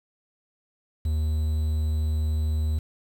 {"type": "tone with quantisation", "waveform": "triangle", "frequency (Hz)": 77.78, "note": "D#2", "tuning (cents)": 0, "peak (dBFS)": -20, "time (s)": [1.05, 2.79], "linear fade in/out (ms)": 5, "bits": 8, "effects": []}